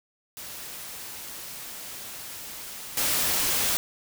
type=noise with level steps; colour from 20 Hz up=white; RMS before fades=-39 / -25 dBFS; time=0.37-3.77 s; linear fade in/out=0 ms; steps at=2.97 s; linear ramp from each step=2 ms; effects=none